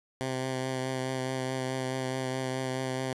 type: tone with vibrato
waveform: 10% pulse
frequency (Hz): 130.3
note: C3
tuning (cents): -7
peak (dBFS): -22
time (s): 0.21-3.13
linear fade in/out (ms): 0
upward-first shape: triangle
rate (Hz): 4.7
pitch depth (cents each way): 20
effects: resampled to 24000 Hz + 9-bit